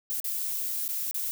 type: noise with dropouts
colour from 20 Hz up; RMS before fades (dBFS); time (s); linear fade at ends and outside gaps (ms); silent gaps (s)
violet; -31; 0.1-1.31; 0; 0.201-0.243 / 0.88-0.889 / 1.111-1.144
effects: none